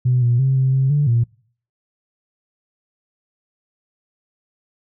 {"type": "tone with pitch steps", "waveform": "sine", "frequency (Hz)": [125.4, 120.2, 133.4, 131.7, 133.3, 145.8, 117.6], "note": ["B2", "B2", "C3", "C3", "C3", "D3", "A#2"], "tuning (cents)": [27, -46, 34, 12, 33, -12, 16], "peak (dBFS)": -12, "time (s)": [0.05, 1.24], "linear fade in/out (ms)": 10, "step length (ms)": 170, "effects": ["noise-tail reverb RT60 0.5 s tail -24 dB re dry", "tanh soft clip ceiling -8 dBFS"]}